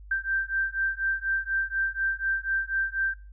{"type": "beating tone pair", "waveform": "sine", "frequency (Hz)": [1567, 1571.1], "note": ["G6", "G6"], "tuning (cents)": [-1, 3], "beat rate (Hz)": 4.1, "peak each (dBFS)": -28, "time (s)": [0.11, 3.14], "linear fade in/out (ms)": 5, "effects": ["noise-tail reverb RT60 0.3 s tail -17 dB re dry", "added 50 Hz sine -43 dBFS peak until 3.32 s"]}